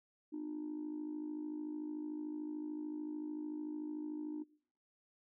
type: tone with amplitude modulation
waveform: sine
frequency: 302.8 Hz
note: D#4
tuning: 47 cents flat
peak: -35 dBFS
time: 0.32-4.44 s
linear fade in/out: 20 ms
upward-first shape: sine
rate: 53.5 Hz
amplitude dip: 75%
effects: noise-tail reverb RT60 0.6 s tail -24 dB re dry + tanh soft clip ceiling -35 dBFS